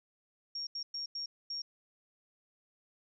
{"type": "tone bursts at uneven times", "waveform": "sine", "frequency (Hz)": 5550, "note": "F8", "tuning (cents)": -12, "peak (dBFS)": -36, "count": 5, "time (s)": [[0.55, 0.67], [0.75, 0.83], [0.94, 1.06], [1.15, 1.26], [1.5, 1.62]], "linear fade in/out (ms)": 5, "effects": []}